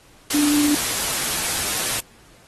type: tone in noise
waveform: sine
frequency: 293.7 Hz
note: D4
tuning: in tune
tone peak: -16 dBFS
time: 0.34-0.75 s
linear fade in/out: 5 ms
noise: white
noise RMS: -23 dBFS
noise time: 0.3-2 s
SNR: +4 dB
effects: pink hiss -52 dBFS RMS until 2.47 s + AAC 32 kbps